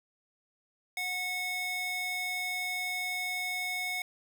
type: tone with high-pass filter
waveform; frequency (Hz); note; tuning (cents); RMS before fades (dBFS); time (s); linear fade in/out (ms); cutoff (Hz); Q
square; 732; F#5; -19; -34; 0.97-4.02; 2; 1600; 6.3
effects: none